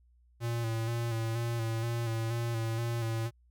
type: tone with vibrato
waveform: square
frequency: 115.3 Hz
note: A#2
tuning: 19 cents flat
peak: -31 dBFS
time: 0.4-3.31 s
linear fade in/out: 50 ms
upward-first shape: square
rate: 2.1 Hz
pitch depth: 31 cents each way
effects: added 60 Hz sine -61 dBFS peak until 3.5 s